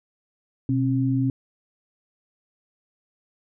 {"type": "tone pair together", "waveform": "sine", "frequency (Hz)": [125.4, 268.5], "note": ["B2", "C4"], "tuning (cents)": [27, 45], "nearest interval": "octave + minor second", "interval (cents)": 1318, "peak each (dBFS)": -22, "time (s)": [0.69, 1.3], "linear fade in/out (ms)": 2, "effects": []}